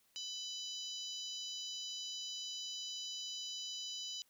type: harmonic tone with a mistuned harmonic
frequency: 987.8 Hz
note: B5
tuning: in tune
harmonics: 3 / 4 / 5 / 6 / 7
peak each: -45 / -47 / -49 / -51 / -52 dBFS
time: 0.16-4.22 s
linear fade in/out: 0 ms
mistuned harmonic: 3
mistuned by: +20 cents
effects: white hiss -73 dBFS RMS until 4.29 s